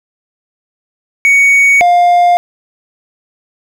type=tone pair in turn; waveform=triangle; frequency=2235 / 704 Hz; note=C#7 / F5; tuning=+14 / +14 cents; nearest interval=octave + minor sixth; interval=2000 cents; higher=first; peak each=-3 dBFS; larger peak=neither; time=1.25-1.81 / 1.81-2.37 s; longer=neither; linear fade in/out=0 ms; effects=none